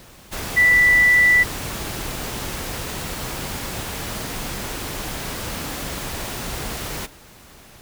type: tone in noise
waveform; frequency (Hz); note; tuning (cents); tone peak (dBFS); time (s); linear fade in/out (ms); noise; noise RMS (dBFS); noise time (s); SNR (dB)
sine; 1973; B6; -2; -11; 0.56-1.44; 20; pink; -29; 0.31-7.07; +15
effects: pink hiss -46 dBFS RMS until 7.81 s